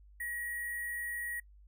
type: tone with sample-and-hold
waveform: sine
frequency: 1902 Hz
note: A#6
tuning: 34 cents sharp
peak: -36 dBFS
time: 0.2-1.4 s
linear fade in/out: 5 ms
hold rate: 11025 Hz
effects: noise-tail reverb RT60 0.1 s tail -24 dB re dry + added 50 Hz sine -55 dBFS peak until 1.67 s